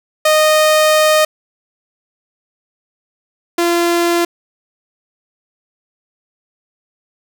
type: tone pair in turn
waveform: sawtooth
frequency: 618 / 343.3 Hz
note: D#5 / F4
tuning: -12 / -30 cents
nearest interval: minor seventh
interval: 1018 cents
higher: first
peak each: -5 / -8 dBFS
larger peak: first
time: 0.25-1.25 / 3.58-4.25 s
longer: first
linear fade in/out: 5 ms
effects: none